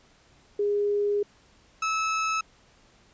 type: tone pair in turn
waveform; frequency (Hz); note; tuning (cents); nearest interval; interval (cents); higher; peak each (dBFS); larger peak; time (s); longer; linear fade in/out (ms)
sine / 30% pulse; 410 / 1301.7; G#4 / E6; -22 / -22; octave + minor sixth; 2000; second; -22; neither; 0.59-1.23 / 1.82-2.41; first; 5
effects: pink hiss -59 dBFS RMS until 3.13 s + resampled to 16000 Hz